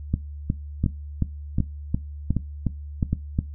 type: two click trains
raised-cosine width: 5 ms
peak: -9 / -9 dBFS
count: 4 / 10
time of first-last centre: 0.84-3.13 / 0.14-3.389 s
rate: 1.31 / 2.77 Hz
effects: noise-tail reverb RT60 0.2 s tail -18 dB re dry + added 73 Hz sine -33 dBFS peak until 3.54 s